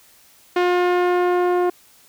sawtooth tone with low-pass filter sweep, 356.7 Hz, F4, 37 cents sharp, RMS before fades -18 dBFS, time 0.56-1.7 s, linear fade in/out 5 ms, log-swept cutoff 2900 to 1000 Hz, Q 0.75, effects white hiss -52 dBFS RMS until 2.08 s

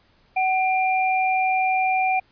sine tone pair together, 752 / 2384 Hz, F#5 / D7, +28 / +25 cents, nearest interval octave + minor sixth, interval 1997 cents, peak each -19 / -24 dBFS, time 0.36-2.2 s, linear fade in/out 10 ms, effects pink hiss -60 dBFS RMS until 2.31 s + resampled to 11025 Hz

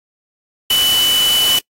sine tone in noise, 2983 Hz, F#7, 13 cents sharp, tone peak -12 dBFS, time 0.7-1.59 s, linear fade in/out 5 ms, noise white, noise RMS -19 dBFS, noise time 0.7-1.59 s, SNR +4 dB, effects noise-tail reverb RT60 0.1 s tail -25 dB re dry + AAC 48 kbps

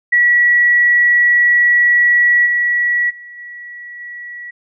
sine tone with level steps, 1934 Hz, B6, 37 cents flat, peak -8 / -12 / -32 / -29 / -27 dBFS, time 0.12-4.51 s, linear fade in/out 10 ms, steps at 2.45 / 3.09 / 3.37 / 3.99 s, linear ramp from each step 20 ms, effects none

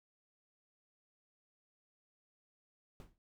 brown noise with exponential decay, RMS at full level -45 dBFS, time 3-3.18 s, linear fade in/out 1 ms, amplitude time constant 38 ms, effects none

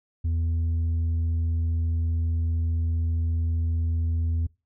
triangle tone with tanh clipping, 82.41 Hz, E2, in tune, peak -23 dBFS, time 0.24-4.47 s, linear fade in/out 10 ms, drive 8 dB, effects noise-tail reverb RT60 0.3 s tail -25 dB re dry

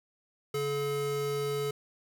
square tone pair together, 142.8 / 428.3 Hz, D3 / A4, -48 / -47 cents, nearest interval octave + perfect fifth, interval 1901 cents, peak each -37 / -32 dBFS, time 0.54-1.71 s, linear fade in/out 5 ms, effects none

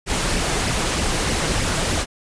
pink noise with flanger, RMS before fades -21 dBFS, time 0.06-2.06 s, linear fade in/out 50 ms, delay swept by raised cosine 0.37 to 6.27 ms, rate 3.2 Hz, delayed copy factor +0.5, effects resampled to 22050 Hz

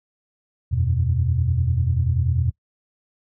sine chord, E suspended second, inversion none, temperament equal, 82.41 / 92.5 / 123.47 Hz, E2 / F#2 / B2, 0 / 0 / 0 cents, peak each -21 / -23 / -21 dBFS, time 0.71-2.51 s, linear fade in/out 20 ms, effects noise-tail reverb RT60 0.1 s tail -23 dB re dry + tanh soft clip ceiling -8 dBFS

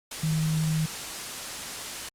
sine tone in noise, 157.4 Hz, D#3, 20 cents sharp, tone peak -23 dBFS, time 0.23-0.86 s, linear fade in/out 5 ms, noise white, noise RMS -35 dBFS, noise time 0.11-2.09 s, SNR +9 dB, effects low-pass 10000 Hz 12 dB/octave + Opus 48 kbps

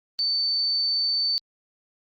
sine tone, 4538 Hz, C#8, 40 cents sharp, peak -21 dBFS, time 0.19-1.38 s, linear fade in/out 0 ms, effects Opus 24 kbps

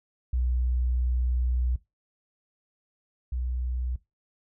sine tone pair in turn, 61.74 / 62.1 Hz, B1 / B1, 0 / +10 cents, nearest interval unison, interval 10 cents, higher second, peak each -23 / -27 dBFS, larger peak first, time 0.33-1.76 / 3.32-3.96 s, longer first, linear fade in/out 5 ms, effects noise-tail reverb RT60 0.2 s tail -18 dB re dry

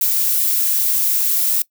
violet noise, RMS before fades -17 dBFS, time 0.01-1.62 s, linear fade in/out 2 ms, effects noise-tail reverb RT60 0.1 s tail -21 dB re dry

